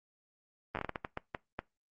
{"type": "slowing click train", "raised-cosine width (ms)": 0.5, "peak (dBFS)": -20, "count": 12, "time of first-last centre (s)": [0.75, 1.591], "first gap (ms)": 9, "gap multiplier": 1.39, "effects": ["noise-tail reverb RT60 0.2 s tail -22 dB re dry", "Opus 32 kbps"]}